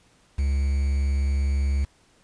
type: tone with quantisation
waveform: triangle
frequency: 69.3 Hz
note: C#2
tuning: in tune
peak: -18 dBFS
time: 0.38-1.85 s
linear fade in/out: 10 ms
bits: 7
effects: pink hiss -60 dBFS RMS until 2.23 s + resampled to 22050 Hz